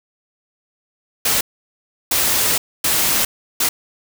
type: noise bursts at uneven times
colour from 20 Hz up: white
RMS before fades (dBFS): -17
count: 4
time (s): 1.25-1.41 / 2.11-2.58 / 2.84-3.25 / 3.6-3.69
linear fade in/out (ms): 5
effects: none